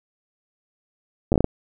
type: slowing click train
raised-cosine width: 2 ms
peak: -5 dBFS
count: 7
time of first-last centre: 1.32-1.444 s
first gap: 9 ms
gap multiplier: 1.33
effects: none